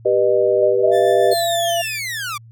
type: chord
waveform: sine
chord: G augmented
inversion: none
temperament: just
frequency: 392 / 490 / 612.5 Hz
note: G4 / B4 / D#5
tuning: 0 / -14 / -27 cents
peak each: -17 dBFS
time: 0.05-1.34 s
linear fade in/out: 10 ms
type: tone with pitch glide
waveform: sine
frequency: 610 to 680.8 Hz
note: D#5 to F5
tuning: -34 to -44 cents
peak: -17 dBFS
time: 0.62-1.82 s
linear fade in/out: 10 ms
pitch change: +190 cents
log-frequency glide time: 0.8-0.93 s
type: tone with tremolo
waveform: 30% pulse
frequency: 1760 Hz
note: A6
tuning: in tune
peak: -25 dBFS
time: 0.91-2 s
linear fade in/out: 50 ms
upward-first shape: sine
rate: 6.7 Hz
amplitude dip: 40%
type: linear sweep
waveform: sawtooth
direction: down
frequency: 4296 to 1119 Hz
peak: -20 dBFS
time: 1.31-2.38 s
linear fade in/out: 10 ms
effects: added 114 Hz sine -40 dBFS peak until 2.51 s